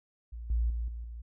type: tone with level steps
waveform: sine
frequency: 57.8 Hz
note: A#1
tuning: 14 cents flat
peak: -38 / -25 / -30 / -36 / -39 dBFS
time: 0.32-1.22 s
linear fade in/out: 10 ms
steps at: 0.5 / 0.7 / 0.88 / 1.04 s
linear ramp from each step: 2 ms
effects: none